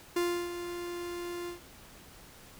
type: tone with ADSR envelope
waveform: 45% pulse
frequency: 349.2 Hz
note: F4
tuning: in tune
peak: -26 dBFS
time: 0.16-1.6 s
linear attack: 6 ms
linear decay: 320 ms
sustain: -10 dB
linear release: 120 ms
effects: pink hiss -53 dBFS RMS until 2.59 s